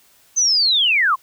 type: linear sweep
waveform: sine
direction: down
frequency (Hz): 6272 to 987.8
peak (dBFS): -13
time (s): 0.36-1.16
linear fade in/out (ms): 20
effects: white hiss -54 dBFS RMS until 1.22 s